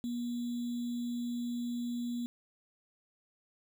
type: tone with sample-and-hold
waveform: sine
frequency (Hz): 240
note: B3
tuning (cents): -49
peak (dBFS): -33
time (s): 0.04-2.26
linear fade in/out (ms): 0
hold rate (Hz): 3675
effects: none